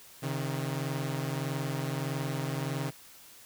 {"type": "tone pair together", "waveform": "sawtooth", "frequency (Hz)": [134.4, 156], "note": ["C3", "D#3"], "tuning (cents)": [47, 5], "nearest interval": "minor third", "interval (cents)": 258, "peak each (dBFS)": [-29, -31], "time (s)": [0.22, 2.91], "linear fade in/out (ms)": 20, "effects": ["white hiss -53 dBFS RMS until 3.45 s"]}